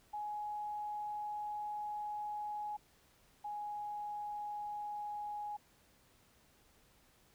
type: tone pair in turn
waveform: sine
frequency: 837 / 832.2 Hz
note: G#5 / G#5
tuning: +13 / +3 cents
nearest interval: unison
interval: 10 cents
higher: first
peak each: -38 / -39 dBFS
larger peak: first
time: 0.13-2.77 / 3.44-5.57 s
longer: first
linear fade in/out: 10 ms
effects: pink hiss -68 dBFS RMS until 7.34 s